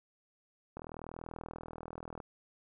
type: click train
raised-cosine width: 1 ms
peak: -29 dBFS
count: 59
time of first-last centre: 0.77-2.202 s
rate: 40.5 Hz
effects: none